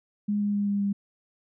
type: tone with pitch steps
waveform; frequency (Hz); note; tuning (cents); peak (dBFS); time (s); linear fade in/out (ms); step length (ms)
sine; 206.5 / 205 / 203.4 / 201.9 / 200.4; G#3 / G#3 / G#3 / G#3 / G3; -10 / -22 / -36 / -49 / +38; -23; 0.28-0.93; 10; 130
effects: none